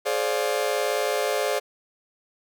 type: chord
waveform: 40% pulse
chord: D half-diminished seventh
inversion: second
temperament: just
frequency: 422.9 / 528.6 / 587.3 / 704.8 Hz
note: Ab4 / C5 / D5 / F5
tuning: +31 / +18 / 0 / +16 cents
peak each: -27 / -27 / -27 / -30 dBFS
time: 0.05-1.6 s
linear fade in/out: 20 ms
effects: none